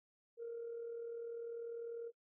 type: tone with amplitude modulation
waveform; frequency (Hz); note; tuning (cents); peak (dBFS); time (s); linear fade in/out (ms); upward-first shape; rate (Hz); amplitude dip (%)
sine; 465.7; A#4; -2; -39; 0.37-2.12; 50; sine; 40.1; 45
effects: noise-tail reverb RT60 0.1 s tail -26 dB re dry + tanh soft clip ceiling -38 dBFS